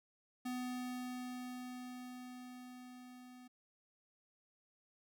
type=tone with level ramp; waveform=square; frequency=250.1 Hz; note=B3; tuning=22 cents sharp; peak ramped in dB=-39 to -55 dBFS; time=0.45-3.48 s; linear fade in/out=10 ms; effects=none